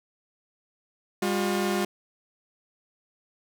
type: tone pair together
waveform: sawtooth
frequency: 200.8 / 357.8 Hz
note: G3 / F4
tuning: +42 / +42 cents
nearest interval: minor seventh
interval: 1000 cents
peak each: -23 dBFS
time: 1.22-1.85 s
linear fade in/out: 5 ms
effects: none